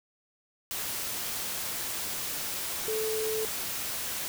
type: tone in noise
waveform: sine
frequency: 437.1 Hz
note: A4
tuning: 11 cents flat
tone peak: -29 dBFS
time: 2.88-3.45 s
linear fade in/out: 0 ms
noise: white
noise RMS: -34 dBFS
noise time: 0.71-4.28 s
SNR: +2 dB
effects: none